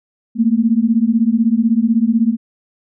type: beating tone pair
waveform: sine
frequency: 220 / 236 Hz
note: A3 / A#3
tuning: 0 / +22 cents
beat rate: 16 Hz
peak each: -14 dBFS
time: 0.35-2.37 s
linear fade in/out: 50 ms
effects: none